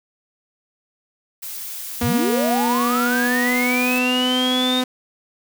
blue noise, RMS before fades -31 dBFS, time 1.42-3.99 s, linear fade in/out 10 ms
sawtooth tone with pitch glide, 239.2 to 253.4 Hz, A#3 to B3, +45 to +45 cents, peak -15 dBFS, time 2.01-4.84 s, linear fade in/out 5 ms, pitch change +100 cents, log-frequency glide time 2.26-4.44 s
sine linear sweep, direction up, 57.4 to 3729 Hz, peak -20 dBFS, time 2.02-4.82 s, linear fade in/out 20 ms
effects none

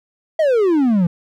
triangle exponential sweep, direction down, 660 to 164.81 Hz, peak -10 dBFS, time 0.39-1.07 s, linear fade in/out 5 ms, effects none

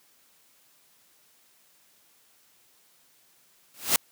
white noise with exponential growth, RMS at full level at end -17 dBFS, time 3.74-3.96 s, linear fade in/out 2 ms, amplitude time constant 47 ms, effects white hiss -62 dBFS RMS until 4.11 s + high-pass 100 Hz 12 dB/octave

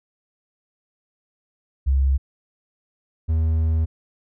sine / triangle tone pair in turn, 67.4 / 80.15 Hz, C#2 / E2, -48 / -48 cents, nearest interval minor third, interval 300 cents, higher second, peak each -15 dBFS, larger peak neither, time 1.86-2.18 / 3.28-3.86 s, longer second, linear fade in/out 20 ms, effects none

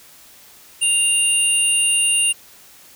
sine tone pair together, 2794 / 9290 Hz, F7 / D9, 0 / -20 cents, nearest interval octave + major sixth, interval 2080 cents, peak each -15 dBFS, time 0.81-2.33 s, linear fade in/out 20 ms, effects tanh soft clip ceiling -11 dBFS + white hiss -46 dBFS RMS until 2.95 s

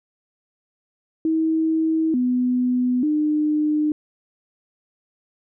sine tone with pitch steps, 320.2 / 249.5 / 302.6 Hz, D#4 / B3 / D#4, +50 / +18 / -48 cents, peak -17 dBFS, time 1.25-3.92 s, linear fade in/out 2 ms, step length 890 ms, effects none

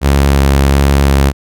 sawtooth tone with vibrato, 69.3 Hz, C#2, in tune, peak -3 dBFS, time 0.01-1.33 s, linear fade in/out 50 ms, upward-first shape square, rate 1.4 Hz, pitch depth 11 cents each way, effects none

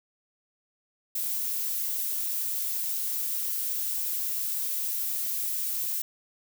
violet noise, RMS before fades -30 dBFS, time 1.15-6.02 s, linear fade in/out 5 ms, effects none

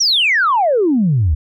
sine exponential sweep, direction down, 5950 to 69.3 Hz, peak -10 dBFS, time 0-1.35 s, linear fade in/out 10 ms, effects tanh soft clip ceiling -6 dBFS

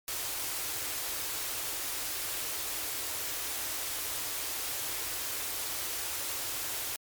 white band-stop noise, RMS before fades -35 dBFS, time 0.08-6.96 s, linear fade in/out 0 ms, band 140 to 260 Hz, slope 96 dB/octave, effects MP3 96 kbps

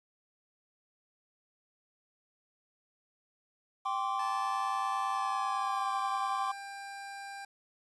triangle chord, G suspended fourth, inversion none, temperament equal with one note detuned, 784 / 1046.5 / 1156.5 Hz, G5 / C6 / D6, 0 / 0 / -27 cents, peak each -33 dBFS, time 3.85-6.52 s, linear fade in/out 10 ms
25% pulse tone with pitch glide, 872 to 795 Hz, A5 to G5, -16 to +24 cents, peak -38 dBFS, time 4.19-7.45 s, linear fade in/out 5 ms, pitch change -160 cents, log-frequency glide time 5.12-5.92 s
effects resampled to 24000 Hz + 10-bit

